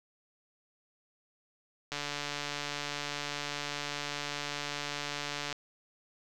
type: click train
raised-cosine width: 0.2 ms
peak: -18 dBFS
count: 524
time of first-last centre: 1.92-5.527 s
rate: 145 Hz
effects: none